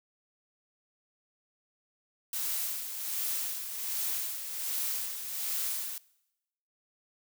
blue noise with tremolo, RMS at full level -32 dBFS, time 2.33-5.98 s, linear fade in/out 2 ms, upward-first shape sine, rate 1.3 Hz, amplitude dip 55%, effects noise-tail reverb RT60 0.9 s tail -22 dB re dry

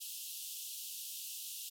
white band-pass noise, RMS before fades -45 dBFS, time 0-1.7 s, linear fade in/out 20 ms, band 2700 to 16000 Hz, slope 96 dB/octave, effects none

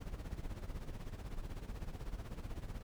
brown noise with tremolo, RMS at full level -41 dBFS, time 0-2.83 s, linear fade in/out 20 ms, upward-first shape sine, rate 16 Hz, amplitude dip 70%, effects none

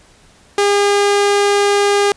sawtooth tone, 405.4 Hz, G#4, 42 cents flat, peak -7 dBFS, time 0.58-2.12 s, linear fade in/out 2 ms, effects pink hiss -48 dBFS RMS until 2.16 s + resampled to 22050 Hz

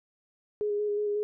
sine tone with vibrato, 415.3 Hz, G#4, in tune, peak -26 dBFS, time 0.61-1.23 s, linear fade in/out 0 ms, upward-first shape square, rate 5.5 Hz, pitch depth 15 cents each way, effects none

